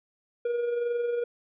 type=tone with amplitude modulation; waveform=triangle; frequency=477.2 Hz; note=A#4; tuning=41 cents sharp; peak=-22 dBFS; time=0.45-1.24 s; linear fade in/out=5 ms; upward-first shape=sine; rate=22.1 Hz; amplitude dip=40%; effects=resampled to 8000 Hz